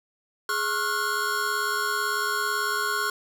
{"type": "tone cluster", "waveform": "square", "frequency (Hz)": [417.9, 1087, 1386, 1464], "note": ["G#4", "C#6", "F6", "F#6"], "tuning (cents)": [11, -34, -14, -19], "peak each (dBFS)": [-35, -30, -31, -29], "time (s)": [0.49, 3.1], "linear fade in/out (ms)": 2, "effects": ["10-bit"]}